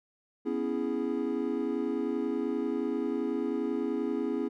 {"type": "chord", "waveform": "triangle", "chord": "C# minor seventh", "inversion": "third", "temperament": "equal", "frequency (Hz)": [246.9, 277.2, 329.6, 415.3], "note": ["B3", "C#4", "E4", "G#4"], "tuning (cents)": [0, 0, 0, 0], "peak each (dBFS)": -32, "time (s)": [0.45, 4.49], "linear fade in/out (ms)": 20, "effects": []}